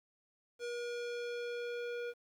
square tone with low-pass filter sweep, 479 Hz, A#4, 47 cents sharp, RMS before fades -40 dBFS, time 0.59-2.14 s, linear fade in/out 50 ms, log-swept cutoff 6700 to 2500 Hz, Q 0.98, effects 11-bit

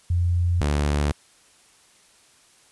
sine / sawtooth tone pair in turn, 87.31 / 73.1 Hz, F2 / D2, 0 / -7 cents, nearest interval minor third, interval 307 cents, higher first, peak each -18 / -16 dBFS, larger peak second, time 0.1-0.61 / 0.61-1.12 s, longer neither, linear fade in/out 5 ms, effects white hiss -56 dBFS RMS until 2.71 s + resampled to 24000 Hz

